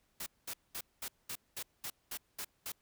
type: noise bursts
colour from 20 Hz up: white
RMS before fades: -41 dBFS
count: 10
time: 0.2-2.72 s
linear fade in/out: 5 ms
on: 63 ms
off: 210 ms
effects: pink hiss -75 dBFS RMS until 2.81 s